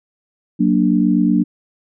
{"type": "chord", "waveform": "sine", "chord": "Gb augmented", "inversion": "none", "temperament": "equal", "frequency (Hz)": [185, 233.1, 293.7], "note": ["Gb3", "Bb3", "D4"], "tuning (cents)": [0, 0, 0], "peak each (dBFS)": -16, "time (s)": [0.59, 1.44], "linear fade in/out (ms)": 20, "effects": []}